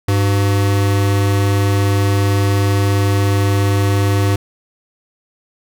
square tone pair together, 100.4 / 378.4 Hz, G2 / F#4, +42 / +39 cents, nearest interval octave + major seventh, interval 2297 cents, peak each -13 / -24 dBFS, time 0.08-4.36 s, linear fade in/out 5 ms, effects none

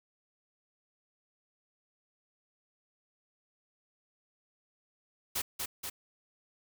white noise with echo, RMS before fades -33 dBFS, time 5.35-5.42 s, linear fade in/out 10 ms, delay 240 ms, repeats 2, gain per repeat -3 dB, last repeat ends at 5.9 s, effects none

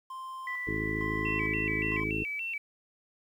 triangle tone with tremolo, 1046.5 Hz, C6, in tune, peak -36 dBFS, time 0.1-2.04 s, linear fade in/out 5 ms, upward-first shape square, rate 1.1 Hz, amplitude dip 70%
sine tone, 1975.5 Hz, B6, in tune, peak -33 dBFS, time 0.47-2 s, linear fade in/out 2 ms
harmonic tone, 53.5 Hz, A1, 48 cents flat, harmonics 1 / 2 / 3 / 4 / 5 / 6 / 7 / 8, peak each -40 / -39 / -40 / -42 / -40 / -36 / -41 / -39 dBFS, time 0.67-2.24 s, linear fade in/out 5 ms
sine tone with vibrato, 2489 Hz, D#7, in tune, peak -32 dBFS, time 1.25-2.58 s, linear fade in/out 5 ms, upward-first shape square, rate 3.5 Hz, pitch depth 140 cents each way
effects 10-bit

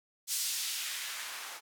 blue noise with band-pass filter sweep, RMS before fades -37 dBFS, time 0.27-1.61 s, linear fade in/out 50 ms, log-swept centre 5800 to 890 Hz, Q 0.9, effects none

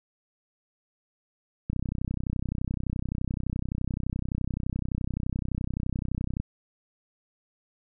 click train, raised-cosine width 5 ms, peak -17 dBFS, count 150, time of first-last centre 1.7-6.4 s, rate 31.7 Hz, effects none

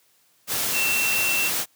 sine tone in noise, 2701 Hz, E7, 42 cents sharp, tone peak -22 dBFS, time 0.72-1.51 s, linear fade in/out 50 ms, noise white, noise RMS -25 dBFS, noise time 0.47-1.66 s, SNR 0 dB, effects white hiss -62 dBFS RMS until 1.75 s + high-pass 80 Hz 12 dB/octave

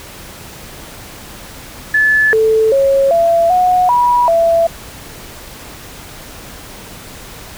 sine tone with pitch steps, 1730 / 440.8 / 547 / 674 / 729 / 972 / 669 Hz, A6 / A4 / C#5 / E5 / F#5 / B5 / E5, -30 / +3 / -23 / +38 / -26 / -28 / +25 cents, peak -8 dBFS, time 1.94-4.67 s, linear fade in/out 5 ms, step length 390 ms, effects pink hiss -33 dBFS RMS until 7.57 s

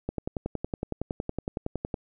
click train, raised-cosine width 2 ms, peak -16 dBFS, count 21, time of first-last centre 0.09-1.942 s, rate 10.8 Hz, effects none

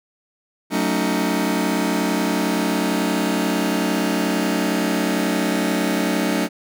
sawtooth chord, D# half-diminished seventh, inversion first, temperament just, 186.68 / 224 / 280 / 311.1 Hz, F#3 / A3 / C#4 / D#4, +16 / +31 / +18 / 0 cents, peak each -20 dBFS, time 0.7-6.49 s, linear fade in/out 50 ms, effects none

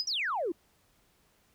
sine tone with exponential decay, 5010 Hz, D#8, 11 cents sharp, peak -23 dBFS, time 0-0.09 s, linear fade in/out 0 ms, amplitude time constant 18 ms
sine exponential sweep, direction down, 6010 to 309.1 Hz, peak -28 dBFS, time 0.07-0.52 s, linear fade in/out 5 ms
effects tanh soft clip ceiling -23 dBFS + pink hiss -68 dBFS RMS until 1.54 s

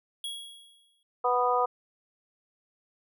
square tone with exponential decay, 3322 Hz, G#7, in tune, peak -32 dBFS, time 0.24-1.03 s, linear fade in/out 2 ms, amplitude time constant 170 ms
harmonic tone, 246.9 Hz, B3, in tune, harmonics 2 / 3 / 4 / 5, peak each -28 / -28 / -28 / -28 dBFS, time 1.24-1.66 s, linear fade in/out 10 ms
effects none

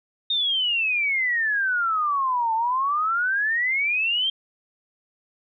sine exponential two-way sweep, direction down then up, 3707 to 880 to 3208 Hz, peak -20 dBFS, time 0.3-4.3 s, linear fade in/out 5 ms, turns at 2.54 s, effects none

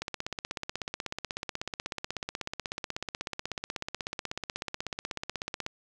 click train, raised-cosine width 0.2 ms, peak -16 dBFS, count 93, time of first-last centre 0.02-5.664 s, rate 16.3 Hz, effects none

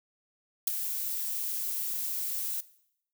violet noise with ADSR envelope, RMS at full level -22 dBFS, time 0.67-2.61 s, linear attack 6 ms, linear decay 9 ms, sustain -11 dB, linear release 9 ms, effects noise-tail reverb RT60 0.7 s tail -18 dB re dry

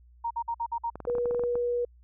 sine tone bursts, 932.3 Hz, A#5, in tune, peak -27 dBFS, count 6, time 0.24-0.902 s, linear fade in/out 10 ms, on 67 ms, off 52 ms
clicks, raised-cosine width 1 ms, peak -24 dBFS, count 12, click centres 0.956 / 1.003 / 1.052 / 1.099 / 1.152 / 1.183 / 1.257 / 1.31 / 1.347 / 1.395 / 1.437 / 1.555 s
sine tone, 482.9 Hz, B4, 39 cents flat, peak -25 dBFS, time 1.07-1.85 s, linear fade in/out 5 ms
effects added 60 Hz sine -53 dBFS peak until 2.03 s

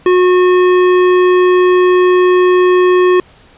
triangle tone with hard clipping, 363.4 Hz, F#4, 31 cents flat, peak -8 dBFS, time 0.06-3.2 s, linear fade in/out 2 ms, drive 18 dB, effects pink hiss -44 dBFS RMS until 3.57 s + resampled to 8000 Hz

